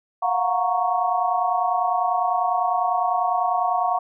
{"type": "chord", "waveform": "sine", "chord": "Gb major seventh", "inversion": "third", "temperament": "equal with one note detuned", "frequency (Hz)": [698.5, 728.5, 932.3, 1108.7], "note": ["F5", "Gb5", "Bb5", "Db6"], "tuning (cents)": [0, -27, 0, 0], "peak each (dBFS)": [-26, -22, -26, -25], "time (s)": [0.22, 3.99], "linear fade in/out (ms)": 10, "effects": []}